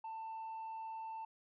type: tone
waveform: sine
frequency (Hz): 891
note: A5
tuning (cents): +22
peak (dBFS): -40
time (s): 0.04-1.25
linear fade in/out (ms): 5
effects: tanh soft clip ceiling -41 dBFS